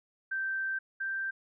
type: tone pair in turn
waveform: sine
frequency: 1561 / 1570 Hz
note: G6 / G6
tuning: -8 / +2 cents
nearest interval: unison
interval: 10 cents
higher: second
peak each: -30 / -31 dBFS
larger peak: first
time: 0.31-0.79 / 1-1.31 s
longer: first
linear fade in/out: 10 ms
effects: none